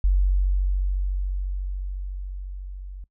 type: tone with level ramp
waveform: sine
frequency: 47 Hz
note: F#1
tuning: 28 cents sharp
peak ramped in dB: -15 to -34 dBFS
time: 0.04-3.04 s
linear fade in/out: 0 ms
effects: noise-tail reverb RT60 0.1 s tail -21 dB re dry